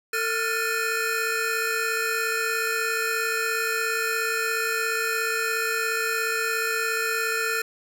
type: tone cluster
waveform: square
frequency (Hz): 448.6 / 1380 / 1437 / 1774 / 2494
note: A4 / F6 / F6 / A6 / D#7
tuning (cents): +34 / -21 / +49 / +14 / +3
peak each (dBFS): -31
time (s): 0.13-7.62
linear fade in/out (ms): 5
effects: none